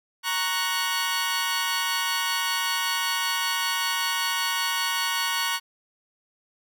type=chord; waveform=15% pulse; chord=F# major; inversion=first; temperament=equal; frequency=932.3 / 1108.7 / 1480 Hz; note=A#5 / C#6 / F#6; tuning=0 / 0 / 0 cents; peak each=-22 dBFS; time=0.23-5.6 s; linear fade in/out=50 ms; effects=none